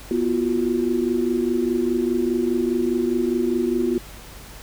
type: tone cluster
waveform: sine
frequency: 244.3 / 341.2 / 366.1 Hz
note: B3 / F4 / F#4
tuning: -19 / -40 / -18 cents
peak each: -23 dBFS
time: 0.11-3.98 s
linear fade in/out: 2 ms
effects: added 50 Hz sine -42 dBFS peak until 4.62 s + pink hiss -42 dBFS RMS until 4.62 s